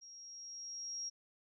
sine tone with level ramp, 5610 Hz, F8, 7 cents sharp, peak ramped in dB -52 to -38 dBFS, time 0.01-1.1 s, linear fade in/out 20 ms, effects none

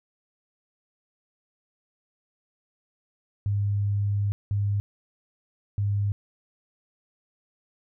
sine tone bursts at uneven times, 101.5 Hz, G#2, 39 cents flat, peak -22 dBFS, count 3, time 3.46-4.32 / 4.51-4.8 / 5.78-6.12 s, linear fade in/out 0 ms, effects none

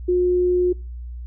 sine tone, 358.9 Hz, F4, 47 cents sharp, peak -15 dBFS, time 0.08-0.73 s, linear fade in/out 10 ms, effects noise-tail reverb RT60 0.3 s tail -25 dB re dry + added 60 Hz sine -30 dBFS peak until 1.26 s

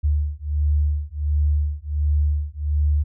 sine beating tone pair, 73.42 / 74.82 Hz, D2 / D2, 0 / +33 cents, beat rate 1.4 Hz, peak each -21 dBFS, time 0.03-3.04 s, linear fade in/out 20 ms, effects none

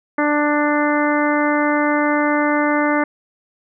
harmonic tone, 295.4 Hz, D4, 10 cents sharp, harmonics 1 / 2 / 3 / 4 / 5 / 6 / 7, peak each -18 / -21 / -23 / -24 / -25 / -26 / -26 dBFS, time 0.18-3.04 s, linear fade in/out 5 ms, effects none

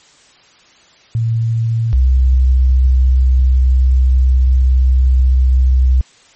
sine tone pair in turn, 114.2 / 64.09 Hz, A#2 / C2, -35 / -35 cents, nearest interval minor seventh, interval 1000 cents, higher first, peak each -12 / -7 dBFS, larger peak second, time 1.15-1.93 / 1.93-6.01 s, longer second, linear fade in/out 0 ms, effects white hiss -47 dBFS RMS until 6.35 s + MP3 32 kbps

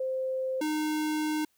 sine / square tone pair in turn, 522 / 306.8 Hz, C5 / D#4, -4 / -24 cents, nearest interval major sixth, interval 920 cents, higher first, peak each -28 / -28 dBFS, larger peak neither, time 0-0.61 / 0.61-1.45 s, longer second, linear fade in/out 5 ms, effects white hiss -71 dBFS RMS until 1.57 s

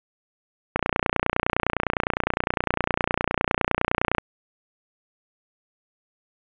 click train, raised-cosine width 0.5 ms, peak -5 dBFS, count 103, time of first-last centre 0.76-4.183 s, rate 29.8 Hz, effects resampled to 8000 Hz + 7-bit

